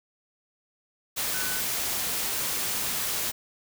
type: tone in noise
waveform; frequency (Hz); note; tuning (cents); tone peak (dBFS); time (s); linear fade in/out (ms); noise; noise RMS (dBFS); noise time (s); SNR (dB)
sine; 1500; F#6; +23; -35; 1.33-1.61; 20; white; -29; 1.16-3.32; -9
effects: none